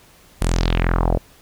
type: tone with low-pass filter sweep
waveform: sawtooth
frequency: 42.65 Hz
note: F1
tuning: 40 cents flat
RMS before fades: -18 dBFS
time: 0.41-1.18 s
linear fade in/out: 10 ms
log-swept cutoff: 11000 to 550 Hz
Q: 3.1
effects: pink hiss -50 dBFS RMS until 1.41 s